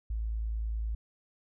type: tone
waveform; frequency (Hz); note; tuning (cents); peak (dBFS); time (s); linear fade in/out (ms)
sine; 54.9; A1; -3; -30; 0.1-0.95; 5
effects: none